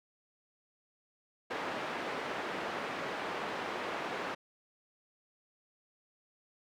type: band-pass noise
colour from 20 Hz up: pink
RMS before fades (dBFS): -38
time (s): 1.5-4.35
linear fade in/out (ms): 10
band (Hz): 360 to 2200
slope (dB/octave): 12
effects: none